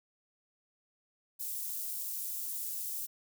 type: high-pass noise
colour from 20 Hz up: white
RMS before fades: -38 dBFS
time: 1.39-3.07 s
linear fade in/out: 20 ms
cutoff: 9400 Hz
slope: 12 dB/octave
effects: none